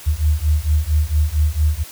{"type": "beating tone pair", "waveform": "sine", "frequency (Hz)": [74, 78.4], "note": ["D2", "D#2"], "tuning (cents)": [14, 14], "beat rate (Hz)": 4.4, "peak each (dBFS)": [-17, -17], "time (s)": [0.06, 1.84], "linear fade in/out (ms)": 20, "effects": ["white hiss -38 dBFS RMS until 1.91 s"]}